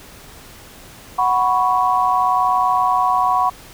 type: chord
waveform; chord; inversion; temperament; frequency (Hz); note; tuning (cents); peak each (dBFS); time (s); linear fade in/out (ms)
sine; F# suspended fourth; none; equal; 740 / 987.8 / 1108.7; F#5 / B5 / C#6; 0 / 0 / 0; -18; 1.18-3.5; 10
effects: pink hiss -41 dBFS RMS until 3.73 s